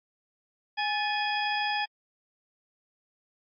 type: harmonic tone with a mistuned harmonic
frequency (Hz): 830.6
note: G#5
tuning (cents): 0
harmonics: 1 / 2 / 3 / 4 / 6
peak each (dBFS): -29 / -32 / -34 / -35 / -37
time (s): 0.77-1.86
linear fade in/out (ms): 20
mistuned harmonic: 2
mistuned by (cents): +82
effects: MP3 32 kbps